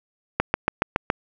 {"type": "click train", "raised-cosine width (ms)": 0.5, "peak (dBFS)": -3, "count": 6, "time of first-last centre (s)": [0.4, 1.101], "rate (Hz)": 7.13, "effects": []}